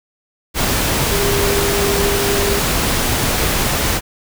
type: tone in noise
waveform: sine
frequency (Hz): 401.6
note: G4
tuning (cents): +42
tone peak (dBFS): -18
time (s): 1.09-2.62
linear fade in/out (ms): 50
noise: pink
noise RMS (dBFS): -17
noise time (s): 0.54-4.01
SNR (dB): -4
effects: none